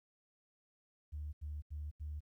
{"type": "tone bursts", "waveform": "sine", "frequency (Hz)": 74.9, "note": "D2", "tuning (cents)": 35, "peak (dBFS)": -39, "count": 4, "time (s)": [1.12, 2.206], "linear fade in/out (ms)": 20, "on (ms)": 210, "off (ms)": 82, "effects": ["tanh soft clip ceiling -35 dBFS", "13-bit"]}